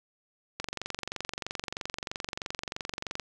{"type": "click train", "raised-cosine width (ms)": 0.2, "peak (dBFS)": -16, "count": 61, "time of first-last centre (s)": [0.6, 3.197], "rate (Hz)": 23.1, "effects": []}